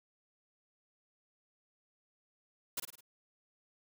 white noise with echo, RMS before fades -36 dBFS, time 2.77-2.8 s, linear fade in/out 5 ms, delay 52 ms, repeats 4, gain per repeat -6 dB, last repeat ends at 3.008 s, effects none

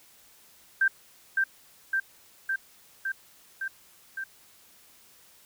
sine tone with echo, 1571 Hz, G6, 3 cents sharp, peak -19 dBFS, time 0.81-0.88 s, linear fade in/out 5 ms, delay 560 ms, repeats 6, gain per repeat -2 dB, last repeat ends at 4.24 s, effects white hiss -57 dBFS RMS until 5.45 s

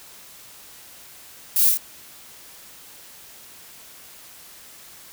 violet noise with echo, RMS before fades -19 dBFS, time 1.56-1.69 s, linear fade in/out 2 ms, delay 28 ms, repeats 3, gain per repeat -2 dB, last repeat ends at 1.774 s, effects white hiss -45 dBFS RMS until 5.12 s

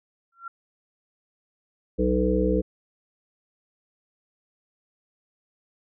sine tone with exponential growth, 1369 Hz, F6, 35 cents flat, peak -30 dBFS, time 0.32-0.48 s, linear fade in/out 5 ms, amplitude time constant 33 ms
harmonic tone, 62.4 Hz, B1, 19 cents sharp, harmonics 1 / 3 / 5 / 7 / 8, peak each -26 / -26 / -26 / -26 / -26 dBFS, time 1.98-2.62 s, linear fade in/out 20 ms
effects none

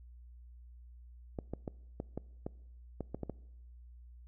clicks, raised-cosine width 2 ms, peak -24 dBFS, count 10, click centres 1.388 / 1.536 / 1.678 / 2.001 / 2.176 / 2.465 / 3.007 / 3.146 / 3.233 / 3.297 s, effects noise-tail reverb RT60 0.9 s tail -23 dB re dry + added 60 Hz sine -51 dBFS peak until 4.27 s

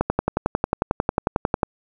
click train, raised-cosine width 1 ms, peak -4 dBFS, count 19, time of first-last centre 0.01-1.632 s, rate 11.1 Hz, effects none

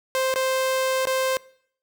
sawtooth tone with dropouts, 523.3 Hz, C5, in tune, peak -17 dBFS, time 0.15-1.37 s, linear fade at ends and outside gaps 0 ms, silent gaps 0.34-0.359 / 1.054-1.071 s, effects noise-tail reverb RT60 0.6 s tail -22 dB re dry

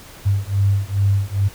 sine beating tone pair, 98 / 100.4 Hz, G2 / G2, 0 / +42 cents, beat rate 2.4 Hz, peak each -18 dBFS, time 0.25-1.49 s, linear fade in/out 20 ms, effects pink hiss -41 dBFS RMS until 1.54 s

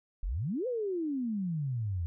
sine exponential two-way sweep, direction up then down, 36.71 to 520 to 80.8 Hz, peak -30 dBFS, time 0.23-2.06 s, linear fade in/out 0 ms, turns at 0.67 s, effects none

